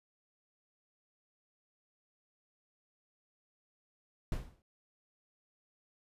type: noise with exponential decay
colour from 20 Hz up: brown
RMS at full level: -33 dBFS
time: 4.32-4.62 s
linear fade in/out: 2 ms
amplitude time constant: 65 ms
effects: resampled to 32000 Hz